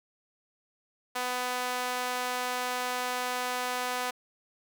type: tone with high-pass filter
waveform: sawtooth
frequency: 249.4 Hz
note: B3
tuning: 17 cents sharp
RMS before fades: -32 dBFS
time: 1.15-4.11 s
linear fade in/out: 10 ms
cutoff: 780 Hz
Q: 1.1
effects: none